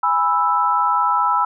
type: chord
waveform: sine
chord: E major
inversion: first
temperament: just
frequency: 824.1 / 988.9 / 1318.5 Hz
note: G#5 / B5 / E6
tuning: -14 / +2 / 0 cents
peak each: -22 / -18 / -18 dBFS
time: 0.03-1.45 s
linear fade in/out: 5 ms
effects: none